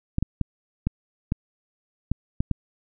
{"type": "clicks", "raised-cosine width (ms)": 5, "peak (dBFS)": -10, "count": 8, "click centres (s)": [0.184, 0.226, 0.413, 0.87, 1.321, 2.116, 2.405, 2.513], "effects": []}